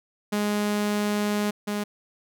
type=tone pair in turn; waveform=sawtooth; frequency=207.7 / 206.9 Hz; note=G#3 / G#3; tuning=0 / -6 cents; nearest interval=unison; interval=6 cents; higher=first; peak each=-19 / -22 dBFS; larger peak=first; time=0.32-1.51 / 1.67-1.84 s; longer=first; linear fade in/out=10 ms; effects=none